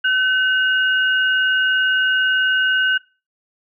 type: tone pair together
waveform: sine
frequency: 1521 / 2861 Hz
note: F#6 / F7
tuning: +47 / +41 cents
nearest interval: major seventh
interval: 1094 cents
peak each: -15 / -21 dBFS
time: 0.04-2.98 s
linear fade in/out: 10 ms
effects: noise-tail reverb RT60 0.3 s tail -19 dB re dry